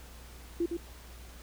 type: tone with echo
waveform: sine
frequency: 341.1 Hz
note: F4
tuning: 41 cents flat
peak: -26 dBFS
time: 0.6-0.66 s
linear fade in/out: 5 ms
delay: 110 ms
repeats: 1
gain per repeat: -5 dB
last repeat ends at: 0.77 s
effects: added 60 Hz sine -48 dBFS peak until 1.42 s + pink hiss -53 dBFS RMS until 1.42 s